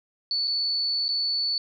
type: tone with dropouts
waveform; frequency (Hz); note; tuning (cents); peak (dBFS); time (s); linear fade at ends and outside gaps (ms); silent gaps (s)
sine; 4461; C#8; +10; -23; 0.31-1.58; 1; 0.473-0.477 / 1.082-1.089
effects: none